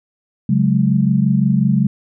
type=chord; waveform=sine; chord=C# suspended fourth; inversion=none; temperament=equal with one note detuned; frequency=138.59 / 185 / 210.6 Hz; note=C#3 / F#3 / G#3; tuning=0 / 0 / +24 cents; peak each=-16 dBFS; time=0.49-1.87 s; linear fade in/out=5 ms; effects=none